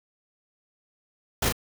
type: noise with echo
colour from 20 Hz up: pink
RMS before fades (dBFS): -25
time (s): 1.42-1.49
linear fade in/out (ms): 5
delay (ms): 35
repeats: 1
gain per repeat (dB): -2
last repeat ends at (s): 1.525
effects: none